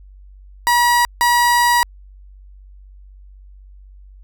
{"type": "tone bursts at uneven times", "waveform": "30% pulse", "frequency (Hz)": 962, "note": "B5", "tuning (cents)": -46, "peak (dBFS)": -9, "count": 2, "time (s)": [[0.67, 1.05], [1.21, 1.83]], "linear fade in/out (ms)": 0, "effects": ["added 48 Hz sine -39 dBFS peak until 4.23 s"]}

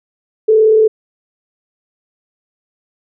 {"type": "tone with frequency modulation", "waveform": "sine", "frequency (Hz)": 436.7, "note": "A4", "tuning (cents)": -13, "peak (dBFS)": -6, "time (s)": [0.48, 0.88], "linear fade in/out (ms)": 10, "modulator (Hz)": 37.5, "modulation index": 0.32, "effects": []}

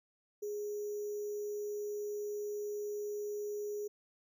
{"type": "tone with sample-and-hold", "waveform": "sine", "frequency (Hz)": 415.3, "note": "G#4", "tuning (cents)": 0, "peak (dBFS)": -36, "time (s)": [0.42, 3.88], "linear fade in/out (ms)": 10, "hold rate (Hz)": 6300, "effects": []}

